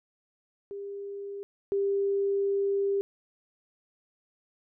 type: tone pair in turn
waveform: sine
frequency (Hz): 400.4 / 397.2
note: G4 / G4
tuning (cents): +37 / +23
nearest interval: unison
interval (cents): 14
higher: first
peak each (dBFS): -35 / -24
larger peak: second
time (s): 0.71-1.43 / 1.72-3.01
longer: second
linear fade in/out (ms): 0
effects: none